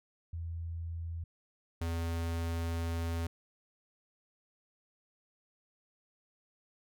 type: tone pair in turn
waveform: sine / square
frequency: 83.5 / 83.5 Hz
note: E2 / E2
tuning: +23 / +23 cents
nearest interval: unison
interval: 0 cents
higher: neither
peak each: -36 / -33 dBFS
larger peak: second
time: 0.33-1.24 / 1.81-3.27 s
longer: second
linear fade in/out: 5 ms
effects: none